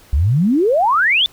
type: exponential sweep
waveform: sine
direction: up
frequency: 63.2 to 3626 Hz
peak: -11 dBFS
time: 0.13-1.26 s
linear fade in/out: 0 ms
effects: pink hiss -47 dBFS RMS until 1.32 s